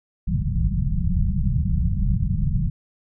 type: low-pass noise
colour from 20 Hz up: pink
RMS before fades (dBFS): -21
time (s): 0.27-2.7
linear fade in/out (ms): 10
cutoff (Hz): 200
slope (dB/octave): 96
effects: none